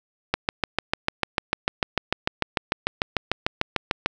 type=click train; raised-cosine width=0.3 ms; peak=-4 dBFS; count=26; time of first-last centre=0.34-4.06 s; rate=6.72 Hz; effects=none